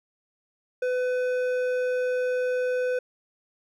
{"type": "tone with hard clipping", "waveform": "triangle", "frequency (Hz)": 502, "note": "B4", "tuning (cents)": 28, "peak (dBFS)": -25, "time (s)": [0.82, 2.99], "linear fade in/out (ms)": 5, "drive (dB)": 12, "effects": []}